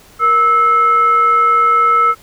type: tone with frequency modulation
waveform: sine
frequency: 1308 Hz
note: E6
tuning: 14 cents flat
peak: -8 dBFS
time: 0.19-2.15 s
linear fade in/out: 50 ms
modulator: 837 Hz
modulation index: 0.37
effects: pink hiss -44 dBFS RMS until 2.22 s